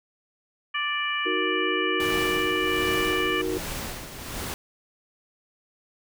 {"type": "harmonic tone", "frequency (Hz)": 587.3, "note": "D5", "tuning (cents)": 0, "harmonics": [2, 3, 4, 5], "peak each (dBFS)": [-30, -30, -30, -31], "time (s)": [0.74, 3.42], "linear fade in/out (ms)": 10}
{"type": "chord", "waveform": "sine", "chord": "D# minor", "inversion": "none", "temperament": "equal with one note detuned", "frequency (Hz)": [312.7, 370, 466.2], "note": ["D#4", "F#4", "A#4"], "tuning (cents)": [9, 0, 0], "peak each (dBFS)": [-31, -28, -31], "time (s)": [1.25, 3.59], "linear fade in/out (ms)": 20}
{"type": "noise with tremolo", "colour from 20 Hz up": "pink", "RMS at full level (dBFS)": -32, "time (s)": [2, 4.54], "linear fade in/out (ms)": 0, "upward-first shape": "sine", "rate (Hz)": 1.3, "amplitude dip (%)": 60}
{"effects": []}